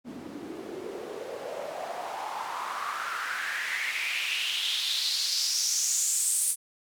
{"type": "noise with band-pass filter sweep", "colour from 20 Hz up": "white", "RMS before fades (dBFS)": -31, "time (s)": [0.04, 6.56], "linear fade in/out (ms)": 50, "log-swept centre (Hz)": [240, 9500], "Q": 4.5, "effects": []}